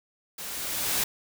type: noise with level ramp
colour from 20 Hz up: white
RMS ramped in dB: -38 to -25 dBFS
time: 0.38-1.04 s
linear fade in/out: 5 ms
effects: none